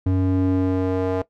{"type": "tone with band-pass filter sweep", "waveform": "square", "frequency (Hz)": 93, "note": "F#2", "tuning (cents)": 9, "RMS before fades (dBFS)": -20, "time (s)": [0.06, 1.22], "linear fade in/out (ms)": 5, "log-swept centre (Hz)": [190, 540], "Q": 2, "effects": ["noise-tail reverb RT60 0.1 s tail -17 dB re dry"]}